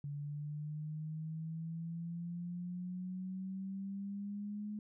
sine exponential sweep, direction up, 143.2 to 211.1 Hz, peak -39 dBFS, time 0.04-4.79 s, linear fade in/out 2 ms, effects none

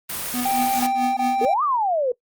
white noise, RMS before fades -28 dBFS, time 0.09-0.87 s, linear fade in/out 10 ms
square tone with tremolo, 246.9 Hz, B3, in tune, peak -22 dBFS, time 0.34-1.45 s, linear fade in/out 0 ms, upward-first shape triangle, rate 4.6 Hz, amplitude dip 100%
triangle tone bursts, 784 Hz, G5, in tune, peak -17 dBFS, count 3, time 0.45-1.54 s, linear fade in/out 5 ms, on 350 ms, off 20 ms
sine exponential two-way sweep, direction up then down, 420 to 1244.5 to 474.8 Hz, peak -18 dBFS, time 1.41-2.12 s, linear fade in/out 5 ms, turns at 1.63 s
effects noise-tail reverb RT60 0.1 s tail -21 dB re dry + Opus 32 kbps

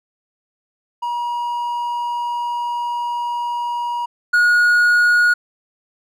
triangle tone pair in turn, 957 / 1445.9 Hz, A#5 / F#6, +45 / -40 cents, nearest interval perfect fifth, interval 715 cents, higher second, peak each -18 / -9 dBFS, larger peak second, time 1.02-4.06 / 4.33-5.34 s, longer first, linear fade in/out 10 ms, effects none

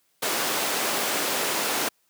pink high-pass noise, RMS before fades -26 dBFS, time 0.22-1.89 s, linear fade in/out 10 ms, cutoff 360 Hz, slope 12 dB/octave, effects white hiss -68 dBFS RMS until 2.09 s + high-pass 100 Hz 12 dB/octave

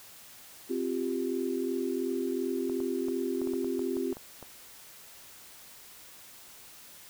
sine chord, C suspended fourth, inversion none, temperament equal, 261.6 / 349.2 / 392 Hz, C4 / F4 / G4, 0 / 0 / 0 cents, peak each -33 dBFS, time 0.69-4.14 s, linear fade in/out 20 ms
clicks, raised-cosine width 1 ms, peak -30 dBFS, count 12, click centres 2.697 / 2.803 / 3.084 / 3.416 / 3.473 / 3.536 / 3.645 / 3.793 / 3.969 / 4.127 / 4.169 / 4.427 s
effects white hiss -51 dBFS RMS until 7.09 s

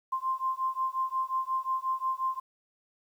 sine beating tone pair, 1046 / 1051.6 Hz, C6 / C6, -1 / +8 cents, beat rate 5.6 Hz, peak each -31 / -31 dBFS, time 0.12-2.4 s, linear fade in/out 10 ms, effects 10-bit

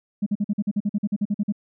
sine tone bursts, 205.8 Hz, G#3, 16 cents flat, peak -18 dBFS, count 15, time 0.22-1.524 s, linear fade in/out 10 ms, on 44 ms, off 46 ms, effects tanh soft clip ceiling -15 dBFS

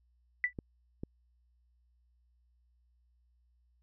sine tone with exponential decay, 1975.5 Hz, B6, in tune, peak -22 dBFS, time 0.44-0.53 s, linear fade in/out 1 ms, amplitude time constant 18 ms
clicks, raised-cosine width 3 ms, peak -26 dBFS, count 2, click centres 0.588 / 1.035 s
effects added 60 Hz sine -67 dBFS peak until 3.82 s

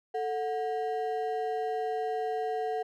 triangle ring-modulated tone, 587.3 Hz, D5, in tune, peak -24 dBFS, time 0.14-2.83 s, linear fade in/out 10 ms, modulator 146 Hz, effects none

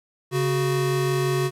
square tone pair together, 138.71 / 370.3 Hz, C#3 / F#4, +1 / +1 cents, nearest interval octave + perfect fourth, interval 1700 cents, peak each -24 dBFS, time 0.31-1.51 s, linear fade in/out 50 ms, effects resampled to 32000 Hz + 9-bit

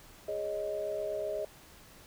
sine chord, Ab suspended fourth, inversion none, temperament equal, 415.3 / 554.4 / 622.3 Hz, Ab4 / Db5 / Eb5, 0 / 0 / 0 cents, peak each -38 / -40 / -34 dBFS, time 0.28-1.45 s, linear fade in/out 5 ms, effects pink hiss -55 dBFS RMS until 2.06 s

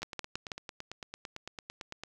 two click trains, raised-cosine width 0.2 ms, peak -18 / -23 dBFS, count 4 / 19, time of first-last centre 0.03-0.518 / 0.02-2.036 s, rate 6.15 / 8.93 Hz, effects 10-bit

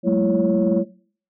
sine tone cluster, 185.5 / 207.1 / 225.9 / 337.5 / 554 Hz, F#3 / G#3 / A3 / E4 / C#5, +5 / -5 / +46 / +41 / -1 cents, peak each -21 dBFS, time 0.03-0.85 s, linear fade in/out 50 ms, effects noise-tail reverb RT60 0.5 s tail -20 dB re dry + tanh soft clip ceiling -8 dBFS

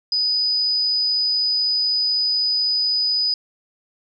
sine tone, 4978 Hz, D#8, in tune, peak -17 dBFS, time 0.12-3.34 s, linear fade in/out 2 ms, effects none

